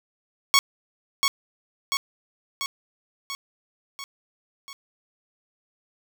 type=tone with echo; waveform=10% pulse; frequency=1108.7 Hz; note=C#6; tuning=in tune; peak=-6 dBFS; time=0.54-0.59 s; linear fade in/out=0 ms; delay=690 ms; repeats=6; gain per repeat=-4 dB; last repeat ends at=4.73 s; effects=none